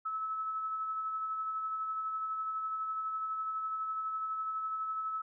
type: tone with tremolo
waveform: sine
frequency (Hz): 1300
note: E6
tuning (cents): -24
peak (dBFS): -32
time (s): 0.05-5.22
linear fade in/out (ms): 10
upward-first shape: sine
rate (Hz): 12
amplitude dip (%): 30
effects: none